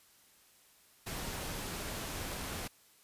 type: noise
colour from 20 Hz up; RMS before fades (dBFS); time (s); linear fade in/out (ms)
pink; -40; 1.06-2.68; 10
effects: white hiss -64 dBFS RMS until 3.03 s + resampled to 32000 Hz